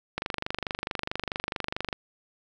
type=click train; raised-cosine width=0.3 ms; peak=-13 dBFS; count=44; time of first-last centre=0.18-1.928 s; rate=24.6 Hz; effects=none